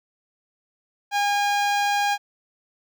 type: tone with notch filter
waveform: sawtooth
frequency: 814 Hz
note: G#5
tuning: 35 cents flat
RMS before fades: -22 dBFS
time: 1.11-2.18 s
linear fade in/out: 50 ms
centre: 11000 Hz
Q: 0.63
effects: none